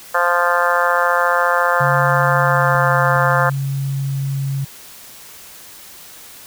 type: harmonic tone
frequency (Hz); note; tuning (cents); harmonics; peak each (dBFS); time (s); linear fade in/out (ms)
174.6; F3; 0; 3 / 4 / 5 / 6 / 7 / 8 / 9 / 10; -20 / -22 / -23 / -20 / -21 / -21 / -22 / -24; 0.14-3.5; 10
type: tone with pitch glide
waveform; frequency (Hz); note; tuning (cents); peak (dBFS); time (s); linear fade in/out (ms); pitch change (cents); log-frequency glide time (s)
sine; 140 to 137.2; C#3 to C#3; +18 to -17; -18; 1.8-4.65; 10; -35; 2.41-2.89
type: clicks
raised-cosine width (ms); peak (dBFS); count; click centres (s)
3; -24; 2; 2.75 / 3.162
effects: white hiss -39 dBFS RMS until 6.46 s